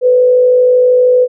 sine tone with frequency modulation, 500 Hz, B4, 21 cents sharp, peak -5 dBFS, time 0.01-1.28 s, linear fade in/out 50 ms, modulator 52.9 Hz, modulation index 0.28, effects none

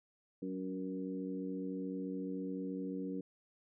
harmonic tone with a mistuned harmonic, 94 Hz, F#2, 28 cents sharp, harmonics 2 / 3 / 4 / 5, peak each -42 / -40 / -48 / -46 dBFS, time 0.42-3.21 s, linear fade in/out 5 ms, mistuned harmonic 4, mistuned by -22 cents, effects none

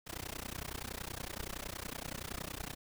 pink noise with amplitude modulation, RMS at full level -39 dBFS, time 0.06-2.75 s, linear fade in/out 20 ms, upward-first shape sine, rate 30.7 Hz, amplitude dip 100%, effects none

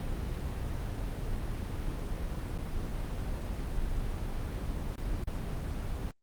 brown noise with dropouts, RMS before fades -34 dBFS, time 0-6.11 s, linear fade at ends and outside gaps 1 ms, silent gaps 2.579-2.586 / 4.957-4.979 / 5.24-5.273 s, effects Opus 32 kbps

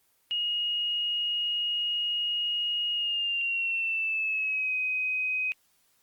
sine tone with pitch glide, 2874 to 2516 Hz, F7 to D#7, +49 to +19 cents, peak -26 dBFS, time 0.31-5.52 s, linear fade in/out 0 ms, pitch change -230 cents, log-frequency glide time 2.93-4.74 s, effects white hiss -68 dBFS RMS until 6.02 s + Opus 24 kbps

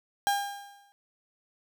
35% pulse tone with exponential decay, 805 Hz, G5, 46 cents sharp, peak -20 dBFS, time 0.27-0.92 s, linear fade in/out 0 ms, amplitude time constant 140 ms, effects none

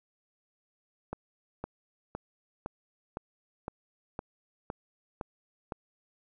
click train, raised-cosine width 1 ms, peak -21 dBFS, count 10, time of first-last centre 1.13-5.722 s, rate 1.96 Hz, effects none

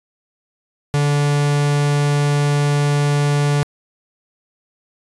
45% pulse tone, 145 Hz, D3, 22 cents flat, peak -14 dBFS, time 0.94-3.63 s, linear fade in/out 0 ms, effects resampled to 24000 Hz

